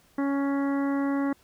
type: harmonic tone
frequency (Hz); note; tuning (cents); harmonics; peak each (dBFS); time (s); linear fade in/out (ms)
278.5; C#4; +8; 1 / 2 / 3 / 4 / 5 / 6 / 7; -24 / -35 / -38 / -38 / -42 / -44 / -43; 0.18-1.33; 5
effects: pink hiss -61 dBFS RMS until 1.43 s